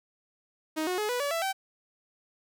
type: tone with pitch steps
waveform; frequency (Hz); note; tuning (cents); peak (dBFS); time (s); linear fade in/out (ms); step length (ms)
sawtooth; 313.3 / 364.1 / 423.1 / 491.6 / 571.3 / 663.9 / 771.4; D#4 / F#4 / G#4 / B4 / D5 / E5 / G5; +12 / -28 / +32 / -8 / -48 / +12 / -28; -24; 0.76-1.53; 20; 110
effects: none